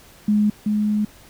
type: tone pair in turn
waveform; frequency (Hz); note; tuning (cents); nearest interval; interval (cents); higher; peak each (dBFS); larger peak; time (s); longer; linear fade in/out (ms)
sine; 209.6 / 210.6; G#3 / G#3; +16 / +24; unison; 8; second; -14 / -17; first; 0.28-0.5 / 0.66-1.05; second; 5
effects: pink hiss -48 dBFS RMS until 1.29 s